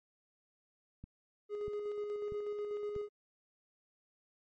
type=click train; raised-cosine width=5 ms; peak=-35 dBFS; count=4; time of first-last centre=1.04-2.963 s; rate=1.56 Hz
type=tone with tremolo; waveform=triangle; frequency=415.3 Hz; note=G#4; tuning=in tune; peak=-33 dBFS; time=1.49-3.09 s; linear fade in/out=50 ms; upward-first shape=square; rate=8.2 Hz; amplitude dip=30%
effects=MP3 32 kbps